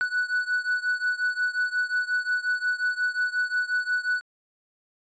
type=beating tone pair; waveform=triangle; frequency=1480 / 1485.6 Hz; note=F#6 / F#6; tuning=0 / +7 cents; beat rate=5.6 Hz; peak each=-24 / -26 dBFS; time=0.01-4.21 s; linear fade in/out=0 ms; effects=resampled to 16000 Hz